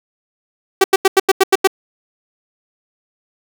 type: tone bursts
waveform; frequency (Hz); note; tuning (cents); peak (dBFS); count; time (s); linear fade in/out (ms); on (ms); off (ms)
sawtooth; 384.5; G4; -33; -3; 8; 0.81-1.674; 5; 31; 88
effects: none